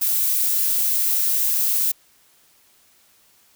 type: noise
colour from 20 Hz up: violet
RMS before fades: -20 dBFS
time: 0.01-1.92 s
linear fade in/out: 10 ms
effects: white hiss -57 dBFS RMS until 3.55 s